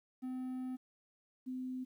triangle / sine tone pair in turn, 256 / 256 Hz, C4 / C4, -38 / -38 cents, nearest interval unison, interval 0 cents, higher neither, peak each -36 / -38 dBFS, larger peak first, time 0.22-0.77 / 1.46-1.85 s, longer first, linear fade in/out 20 ms, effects 12-bit

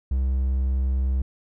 triangle tone, 65.41 Hz, C2, in tune, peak -18 dBFS, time 0.11-1.22 s, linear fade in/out 5 ms, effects none

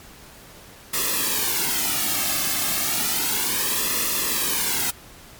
white noise with flanger, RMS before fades -23 dBFS, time 0.93-4.91 s, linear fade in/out 10 ms, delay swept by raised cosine 1.3 to 2.11 ms, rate 0.32 Hz, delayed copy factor -0.8, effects pink hiss -45 dBFS RMS until 5.39 s + MP3 96 kbps

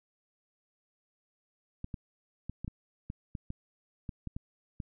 clicks, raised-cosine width 5 ms, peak -25 dBFS, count 12, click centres 1.844 / 1.942 / 2.496 / 2.646 / 2.679 / 3.101 / 3.352 / 3.504 / 4.092 / 4.273 / 4.365 / 4.802 s, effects none

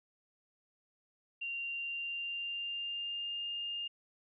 sine tone with pitch glide, 2770 to 2817 Hz, F7 to F7, -15 to +14 cents, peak -36 dBFS, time 1.41-3.88 s, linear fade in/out 10 ms, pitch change +29 cents, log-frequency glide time 1.6-3.47 s, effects none

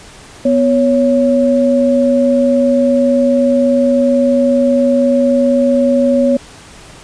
sine tone pair together, 247.7 / 556 Hz, B3 / C#5, +5 / +5 cents, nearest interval octave + major second, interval 1400 cents, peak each -11 dBFS, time 0.45-6.37 s, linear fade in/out 5 ms, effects pink hiss -37 dBFS RMS until 7.03 s + resampled to 22050 Hz

